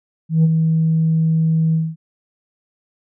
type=tone with ADSR envelope; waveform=sine; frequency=161 Hz; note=E3; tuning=41 cents flat; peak=-6 dBFS; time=0.29-1.96 s; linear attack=150 ms; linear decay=34 ms; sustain=-6 dB; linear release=220 ms; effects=tanh soft clip ceiling -8 dBFS